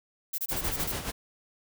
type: noise bursts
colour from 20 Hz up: violet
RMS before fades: -31 dBFS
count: 8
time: 0.33-0.922 s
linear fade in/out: 10 ms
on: 53 ms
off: 24 ms
type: noise with tremolo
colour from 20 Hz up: pink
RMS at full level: -32 dBFS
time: 0.5-1.12 s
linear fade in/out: 20 ms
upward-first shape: sine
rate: 7.1 Hz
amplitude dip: 60%
effects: none